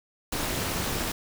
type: noise with amplitude modulation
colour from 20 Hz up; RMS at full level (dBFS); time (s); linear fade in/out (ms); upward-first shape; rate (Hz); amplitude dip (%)
pink; -26; 0.32-1.12; 5; sine; 272; 80
effects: none